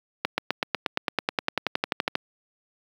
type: accelerating click train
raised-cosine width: 0.3 ms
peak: -6 dBFS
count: 20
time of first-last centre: 0.25-2.154 s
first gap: 130 ms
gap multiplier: 0.97
effects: high-pass 200 Hz 12 dB/octave + 8-bit